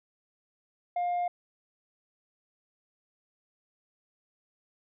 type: tone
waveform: sine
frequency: 707 Hz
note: F5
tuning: 21 cents sharp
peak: -24 dBFS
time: 0.96-1.28 s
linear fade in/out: 5 ms
effects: tanh soft clip ceiling -26 dBFS

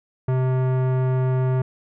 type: tone with tanh clipping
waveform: sine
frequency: 129.1 Hz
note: C3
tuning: 23 cents flat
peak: -20 dBFS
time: 0.28-1.62 s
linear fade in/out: 5 ms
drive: 18 dB
effects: none

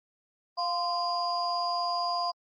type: tone cluster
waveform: sine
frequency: 699 / 1036 / 4858 Hz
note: F5 / C6 / D#8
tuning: +1 / -17 / -42 cents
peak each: -30 / -30 / -33 dBFS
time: 0.57-2.32 s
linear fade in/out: 20 ms
effects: tanh soft clip ceiling -19 dBFS + Opus 32 kbps

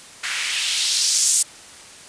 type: noise with band-pass filter sweep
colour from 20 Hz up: blue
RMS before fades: -20 dBFS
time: 0.23-1.43 s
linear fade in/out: 10 ms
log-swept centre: 1700 to 8200 Hz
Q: 1.9
effects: white hiss -42 dBFS RMS until 2.08 s + resampled to 22050 Hz

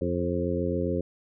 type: harmonic tone with a mistuned harmonic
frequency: 87.31 Hz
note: F2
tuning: in tune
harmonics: 1 / 2 / 3 / 4 / 5 / 6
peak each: -32 / -32 / -32 / -32 / -32 / -32 dBFS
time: 0.01-1.01 s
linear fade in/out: 5 ms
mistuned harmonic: 6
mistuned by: +20 cents
effects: none

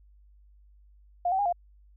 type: tone with pitch steps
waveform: sine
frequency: 706 / 763 / 813 / 701 Hz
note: F5 / G5 / G#5 / F5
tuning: +19 / -47 / -37 / +6 cents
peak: -23 dBFS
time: 1.25-1.526 s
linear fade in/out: 5 ms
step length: 69 ms
effects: added 50 Hz sine -54 dBFS peak until 1.96 s

